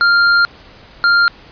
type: tone pair in turn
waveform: square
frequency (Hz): 1396.9 / 1396.9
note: F6 / F6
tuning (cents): 0 / 0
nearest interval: unison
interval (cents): 0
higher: neither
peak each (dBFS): -9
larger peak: neither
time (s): 0.01-0.45 / 1.04-1.28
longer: first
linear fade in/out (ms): 0
effects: pink hiss -41 dBFS RMS until 1.51 s + resampled to 11025 Hz